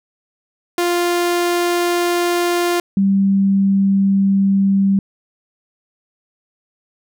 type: tone pair in turn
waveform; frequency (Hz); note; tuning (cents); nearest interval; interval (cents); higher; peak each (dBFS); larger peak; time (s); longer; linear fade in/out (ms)
sawtooth / sine; 349.2 / 195.87; F4 / G3; 0 / -1; minor seventh; 1001; first; -11; neither; 0.78-2.8 / 2.97-4.99; neither; 2
effects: none